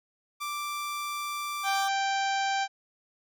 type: tone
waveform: sawtooth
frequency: 1175 Hz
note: D6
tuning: 1 cent sharp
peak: -28 dBFS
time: 0.4-1.89 s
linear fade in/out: 20 ms
type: harmonic tone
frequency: 784 Hz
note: G5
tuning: in tune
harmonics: 1 / 2 / 3 / 4 / 5 / 6 / 7 / 8 / 9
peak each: -27 / -33 / -37 / -39 / -41 / -43 / -44 / -45 / -46 dBFS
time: 1.63-2.68 s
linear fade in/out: 50 ms
effects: none